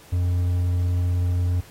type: tone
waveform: triangle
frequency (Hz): 88.8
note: F2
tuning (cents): +29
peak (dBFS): -17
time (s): 0.12-1.61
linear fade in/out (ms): 10
effects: pink hiss -49 dBFS RMS until 1.7 s + AAC 48 kbps